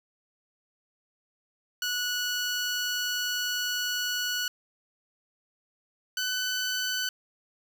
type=tone pair in turn; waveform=15% pulse; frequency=1470 / 1503.5 Hz; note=F#6 / F#6; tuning=-12 / +27 cents; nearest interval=unison; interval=39 cents; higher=second; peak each=-21 dBFS; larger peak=neither; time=1.82-4.48 / 6.17-7.09 s; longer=first; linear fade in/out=2 ms; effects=none